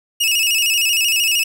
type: tone with vibrato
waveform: sawtooth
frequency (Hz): 2731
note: F7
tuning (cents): -39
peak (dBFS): -11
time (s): 0.2-1.44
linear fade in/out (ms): 10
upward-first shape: square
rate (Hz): 13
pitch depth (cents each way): 80
effects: none